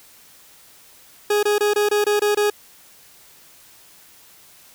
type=tone bursts; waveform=40% pulse; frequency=415.3 Hz; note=G#4; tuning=in tune; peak=-15 dBFS; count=8; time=1.3-2.501 s; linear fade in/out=5 ms; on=130 ms; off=23 ms; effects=white hiss -49 dBFS RMS until 4.74 s